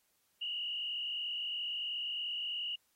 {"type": "tone with frequency modulation", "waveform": "sine", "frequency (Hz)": 2893, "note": "F#7", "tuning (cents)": -40, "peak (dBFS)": -35, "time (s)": [0.41, 2.76], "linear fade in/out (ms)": 10, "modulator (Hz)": 43, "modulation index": 2.1, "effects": ["white hiss -75 dBFS RMS until 2.95 s", "AAC 48 kbps"]}